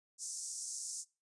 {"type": "band-pass noise", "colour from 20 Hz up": "pink", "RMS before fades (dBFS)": -43, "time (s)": [0.18, 1.05], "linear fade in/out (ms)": 50, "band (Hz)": [5600, 9400], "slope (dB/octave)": 48, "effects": ["noise-tail reverb RT60 0.3 s tail -23 dB re dry", "resampled to 24000 Hz"]}